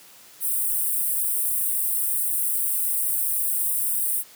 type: high-pass noise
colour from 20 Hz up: white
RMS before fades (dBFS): -24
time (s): 0.4-4.24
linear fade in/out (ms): 50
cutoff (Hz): 8300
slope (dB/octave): 96
effects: white hiss -49 dBFS RMS until 4.35 s + high-pass 100 Hz 12 dB/octave